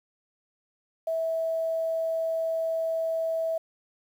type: tone with quantisation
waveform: sine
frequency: 652 Hz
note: E5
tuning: 19 cents flat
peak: -25 dBFS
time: 1.07-3.58 s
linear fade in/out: 5 ms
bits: 9
effects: none